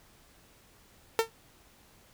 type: tone with exponential decay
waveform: sawtooth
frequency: 452.1 Hz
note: A4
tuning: 47 cents sharp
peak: -15 dBFS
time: 1.19-1.3 s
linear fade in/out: 1 ms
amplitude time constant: 22 ms
effects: pink hiss -60 dBFS RMS until 2.13 s